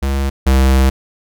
square tone pair in turn, 68.2 / 66.22 Hz, C#2 / C2, -28 / +21 cents, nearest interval minor second, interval 51 cents, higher first, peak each -15 / -9 dBFS, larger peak second, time 0.02-0.3 / 0.46-0.9 s, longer second, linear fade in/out 10 ms, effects none

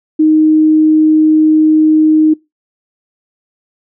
sine tone, 311.1 Hz, D#4, in tune, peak -5 dBFS, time 0.19-2.34 s, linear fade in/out 10 ms, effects noise-tail reverb RT60 0.2 s tail -22 dB re dry

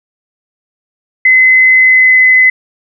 sine tone with pitch glide, 2040 to 2028 Hz, C7 to B6, -44 to +45 cents, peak -3 dBFS, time 1.25-2.5 s, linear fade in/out 5 ms, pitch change -11 cents, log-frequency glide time 1.75-2.2 s, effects none

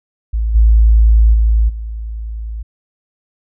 sine tone with level steps, 55 Hz, A1, in tune, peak -13 / -5 / -8 / -21 dBFS, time 0.33-2.63 s, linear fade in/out 10 ms, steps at 0.54 / 1.33 / 1.68 s, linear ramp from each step 20 ms, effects none

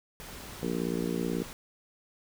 pink noise, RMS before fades -44 dBFS, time 0.2-1.53 s, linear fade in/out 0 ms
harmonic tone, 58.27 Hz, A#1, in tune, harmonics 3 / 4 / 5 / 6 / 7 / 8, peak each -34 / -35 / -36 / -37 / -37 / -38 dBFS, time 0.63-1.43 s, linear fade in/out 0 ms
effects none

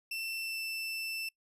30% pulse tone with pitch glide, 2678 to 2660 Hz, E7 to E7, +27 to +15 cents, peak -32 dBFS, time 0.11-1.29 s, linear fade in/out 5 ms, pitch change -12 cents, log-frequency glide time 0.4-0.61 s, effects noise-tail reverb RT60 0.1 s tail -24 dB re dry + resampled to 32000 Hz

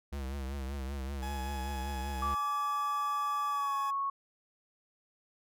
square tone with vibrato, 68 Hz, C#2, 33 cents flat, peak -36 dBFS, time 0.12-2.35 s, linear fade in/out 10 ms, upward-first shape triangle, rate 5.2 Hz, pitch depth 93 cents each way
40% pulse tone, 843 Hz, G#5, 26 cents sharp, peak -39 dBFS, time 1.22-3.91 s, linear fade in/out 10 ms
sine tone with pitch glide, 1162 to 1103.8 Hz, D6 to C#6, -19 to -8 cents, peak -30 dBFS, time 2.22-4.1 s, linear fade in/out 5 ms, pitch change -89 cents, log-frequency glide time 3.49-3.75 s
effects none

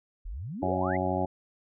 sine exponential sweep, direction up, 34.84 to 2198 Hz, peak -34 dBFS, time 0.25-0.97 s, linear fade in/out 10 ms
harmonic tone, 92.5 Hz, F#2, in tune, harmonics 1 / 2 / 3 / 4 / 6 / 7 / 8 / 9, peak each -34 / -34 / -34 / -34 / -34 / -34 / -34 / -34 dBFS, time 0.62-1.26 s, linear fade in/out 10 ms
effects none

